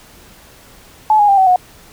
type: tone with pitch steps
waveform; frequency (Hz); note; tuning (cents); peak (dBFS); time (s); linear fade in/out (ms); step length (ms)
sine; 861 / 825.9 / 792.3 / 760 / 729; A5 / G#5 / G5 / F#5 / F#5; -38 / -10 / +18 / +46 / -26; -7; 1.1-1.56; 2; 92
effects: pink hiss -43 dBFS RMS until 1.92 s